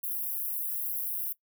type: high-pass noise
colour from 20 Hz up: white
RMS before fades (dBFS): -33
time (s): 0.03-1.33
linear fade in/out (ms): 10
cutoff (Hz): 11000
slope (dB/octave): 48
effects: noise-tail reverb RT60 0.1 s tail -19 dB re dry